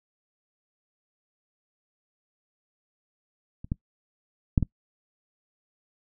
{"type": "clicks", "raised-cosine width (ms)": 5, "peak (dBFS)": [-26, -14, -6, -12], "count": 4, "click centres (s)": [3.645, 3.719, 4.578, 4.627], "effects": ["noise-tail reverb RT60 0.1 s tail -23 dB re dry"]}